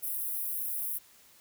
white high-pass noise, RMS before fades -34 dBFS, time 0.02-0.99 s, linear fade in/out 20 ms, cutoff 10000 Hz, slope 48 dB/octave, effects white hiss -59 dBFS RMS until 1.4 s

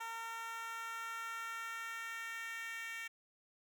10% pulse tone with high-pass filter sweep, 456.4 Hz, A#4, 37 cents flat, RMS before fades -44 dBFS, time 0-3.08 s, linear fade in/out 10 ms, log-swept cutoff 1000 to 2000 Hz, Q 2.9, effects none

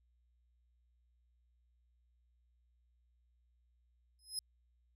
25% pulse tone with exponential growth, 5100 Hz, D#8, 42 cents sharp, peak -29 dBFS, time 4.19-4.39 s, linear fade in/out 1 ms, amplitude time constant 42 ms, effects added 60 Hz sine -70 dBFS peak until 4.95 s

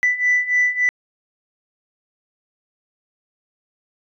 sine beating tone pair, 1982 / 1985.5 Hz, B6 / B6, +6 / +9 cents, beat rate 3.5 Hz, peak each -19 / -16 dBFS, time 0.03-0.89 s, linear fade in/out 0 ms, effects tanh soft clip ceiling -10 dBFS

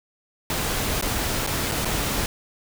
pink noise with dropouts, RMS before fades -25 dBFS, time 0.5-2.26 s, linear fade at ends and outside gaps 1 ms, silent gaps 1.012-1.024 / 1.465-1.473 / 1.715-1.719 / 1.848-1.854 s, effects none

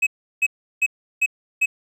triangle tone bursts, 2557 Hz, D#7, 47 cents sharp, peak -13 dBFS, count 5, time 0.02-1.66 s, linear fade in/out 10 ms, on 48 ms, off 350 ms, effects none

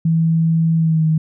sine tone with pitch glide, 163.3 to 157.92 Hz, E3 to D#3, -16 to +26 cents, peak -12 dBFS, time 0.05-1.18 s, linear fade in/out 5 ms, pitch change -58 cents, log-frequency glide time 0.77-1.05 s, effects none

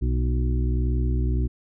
harmonic tone with a mistuned harmonic, 61.7 Hz, B1, 1 cent flat, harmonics 1 / 2 / 4 / 5 / 6, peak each -21 / -27 / -33 / -35 / -37 dBFS, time 0.01-1.48 s, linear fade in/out 20 ms, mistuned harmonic 4, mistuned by -58 cents, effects none

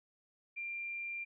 sine tone, 2380 Hz, D7, 22 cents sharp, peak -38 dBFS, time 0.56-1.25 s, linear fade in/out 20 ms, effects none

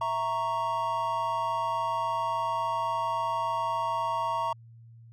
triangle chord, A# diminished, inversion second, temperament equal, 659.3 / 932.3 / 1108.7 Hz, E5 / A#5 / C#6, 0 / 0 / 0 cents, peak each -33 / -27 / -30 dBFS, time 0.01-4.53 s, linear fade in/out 5 ms, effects added 115 Hz sine -48 dBFS peak until 5.12 s

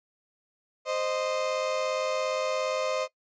35% pulse tone pair together, 521.7 / 619 Hz, C5 / D#5, -5 / -9 cents, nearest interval minor third, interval 296 cents, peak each -28 dBFS, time 0.85-3.08 s, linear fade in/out 50 ms, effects noise-tail reverb RT60 0.1 s tail -18 dB re dry + resampled to 16000 Hz

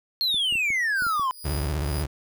triangle exponential sweep, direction down, 4299 to 1000 Hz, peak -20 dBFS, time 0.21-1.31 s, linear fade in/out 0 ms
clicks, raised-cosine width 3 ms, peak -28 dBFS, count 7, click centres 0.344 / 0.525 / 0.555 / 0.704 / 1.022 / 1.067 / 1.196 s
5% pulse tone with tremolo, 4918 Hz, D#8, 21 cents flat, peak -27 dBFS, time 0.94-2.05 s, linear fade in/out 50 ms, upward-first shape triangle, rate 2.1 Hz, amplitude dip 90%
30% pulse tone with vibrato, 73.42 Hz, D2, in tune, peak -22 dBFS, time 1.44-2.07 s, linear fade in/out 20 ms, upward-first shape triangle, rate 16 Hz, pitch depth 250 cents each way
effects none

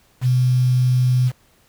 sine tone with quantisation, 126.3 Hz, B2, 39 cents sharp, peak -13 dBFS, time 0.21-1.32 s, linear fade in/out 50 ms, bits 6, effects pink hiss -57 dBFS RMS until 1.68 s

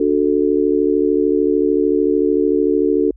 sine chord, D major, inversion none, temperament just, 293.7 / 367.1 / 440.5 Hz, D4 / F#4 / A4, 0 / -14 / +2 cents, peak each -17 dBFS, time 0-3.11 s, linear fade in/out 5 ms, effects added 50 Hz sine -40 dBFS peak until 3.16 s

